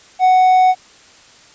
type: tone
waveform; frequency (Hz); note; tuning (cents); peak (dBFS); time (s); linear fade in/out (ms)
triangle; 742; F#5; +5; -6; 0.19-0.75; 50
effects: white hiss -45 dBFS RMS until 1.54 s + resampled to 16000 Hz